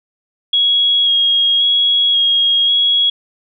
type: tone with vibrato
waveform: sine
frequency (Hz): 3300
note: G#7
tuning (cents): -12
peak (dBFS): -10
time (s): 0.53-3.1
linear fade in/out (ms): 5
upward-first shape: square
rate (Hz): 0.93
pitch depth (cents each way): 14
effects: none